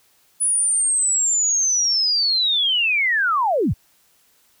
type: linear sweep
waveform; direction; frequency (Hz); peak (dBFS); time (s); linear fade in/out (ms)
sine; down; 9956 to 42.89; -16; 0.4-3.74; 20
effects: white hiss -59 dBFS RMS until 4.6 s